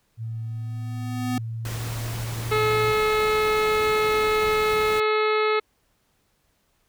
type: tone with pitch glide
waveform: sine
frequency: 113.1 to 115.68 Hz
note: A2 to A#2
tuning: +48 to -13 cents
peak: -28 dBFS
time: 0.17-2.95 s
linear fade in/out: 50 ms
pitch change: +39 cents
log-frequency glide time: 1.35-2.68 s
type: tone with exponential growth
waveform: square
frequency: 251.1 Hz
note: B3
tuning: 29 cents sharp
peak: -23 dBFS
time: 0.23-1.38 s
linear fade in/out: 2 ms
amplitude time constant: 250 ms
type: noise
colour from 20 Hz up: pink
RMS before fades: -35 dBFS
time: 1.65-5 s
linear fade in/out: 2 ms
type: harmonic tone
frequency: 429.8 Hz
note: A4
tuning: 41 cents flat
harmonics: 1 / 2 / 3 / 4 / 5 / 6 / 7 / 8 / 9 / 10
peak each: -21 / -32 / -25 / -36 / -29 / -34 / -44 / -40 / -38 / -40 dBFS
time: 2.51-5.6 s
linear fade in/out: 10 ms
effects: pink hiss -68 dBFS RMS until 6.88 s